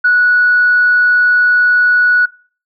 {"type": "tone", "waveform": "sine", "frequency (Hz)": 1469, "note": "F#6", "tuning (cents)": -13, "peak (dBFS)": -6, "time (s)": [0.04, 2.26], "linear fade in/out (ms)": 10, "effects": ["noise-tail reverb RT60 0.4 s tail -21 dB re dry", "tanh soft clip ceiling -2 dBFS"]}